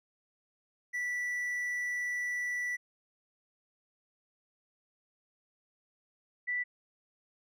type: tone pair in turn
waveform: triangle / sine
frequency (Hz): 1963 / 1970.5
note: B6 / B6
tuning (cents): -11 / -4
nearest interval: unison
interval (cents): 7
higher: second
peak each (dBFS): -30 / -30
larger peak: neither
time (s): 0.93-2.77 / 6.47-6.64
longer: first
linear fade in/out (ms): 20
effects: none